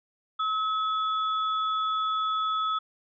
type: tone pair together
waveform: sine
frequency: 1288 / 3429 Hz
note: E6 / A7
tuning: -41 / -45 cents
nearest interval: octave + perfect fourth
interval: 1696 cents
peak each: -25 / -35 dBFS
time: 0.39-2.79 s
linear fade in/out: 10 ms
effects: none